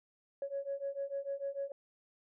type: beating tone pair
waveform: sine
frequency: 552 / 558.7 Hz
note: C#5 / C#5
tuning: -7 / +13 cents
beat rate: 6.7 Hz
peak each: -39 / -38 dBFS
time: 0.42-1.72 s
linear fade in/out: 2 ms
effects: tanh soft clip ceiling -29 dBFS